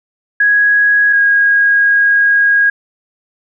sine tone pair in turn, 1661.2 / 1639.3 Hz, G#6 / G#6, 0 / -23 cents, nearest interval unison, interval 23 cents, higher first, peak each -7 dBFS, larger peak neither, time 0.4-1.13 / 1.13-2.7 s, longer second, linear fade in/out 5 ms, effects none

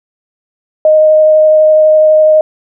sine tone with vibrato, 620 Hz, D#5, 6 cents flat, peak -3 dBFS, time 0.85-2.41 s, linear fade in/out 2 ms, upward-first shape triangle, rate 12 Hz, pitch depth 9 cents each way, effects none

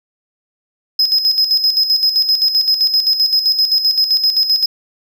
triangle tone with tremolo, 5090 Hz, D#8, 39 cents sharp, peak -8 dBFS, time 0.99-4.66 s, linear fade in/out 5 ms, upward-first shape square, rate 7.7 Hz, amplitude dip 60%, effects none

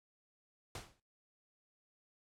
pink noise with exponential decay, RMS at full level -41 dBFS, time 0.75-1 s, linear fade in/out 2 ms, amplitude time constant 53 ms, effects noise-tail reverb RT60 0.3 s tail -22 dB re dry + low-pass 9000 Hz 12 dB/octave

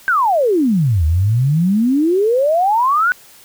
sine exponential two-way sweep, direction down then up, 1589 to 75.2 to 1511 Hz, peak -11 dBFS, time 0.08-3.12 s, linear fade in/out 0 ms, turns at 1.05 s, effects white hiss -44 dBFS RMS until 3.44 s

